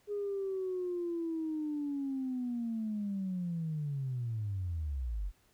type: linear sweep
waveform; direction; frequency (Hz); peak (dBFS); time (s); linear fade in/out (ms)
sine; down; 415.3 to 42.87; -32; 0.07-5.32; 50
effects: tanh soft clip ceiling -28 dBFS + pink hiss -69 dBFS RMS until 5.53 s